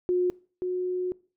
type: tone pair in turn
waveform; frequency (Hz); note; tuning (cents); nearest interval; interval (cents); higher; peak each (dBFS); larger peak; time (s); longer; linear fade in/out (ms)
sine; 360 / 364; F#4 / F#4; -47 / -28; unison; 19; second; -21 / -26; first; 0.09-0.3 / 0.62-1.12; second; 0
effects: noise-tail reverb RT60 0.4 s tail -22 dB re dry